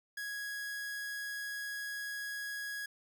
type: tone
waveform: 45% pulse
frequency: 1661.2 Hz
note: G#6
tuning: in tune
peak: -38 dBFS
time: 0.17-2.86 s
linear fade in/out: 5 ms
effects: none